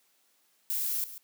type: noise with echo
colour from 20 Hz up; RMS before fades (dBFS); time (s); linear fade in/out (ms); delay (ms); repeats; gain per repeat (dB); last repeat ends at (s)
violet; -31; 0.7-1.04; 0; 140; 1; -13; 1.18
effects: white hiss -69 dBFS RMS until 1.23 s + high-pass 200 Hz 12 dB/octave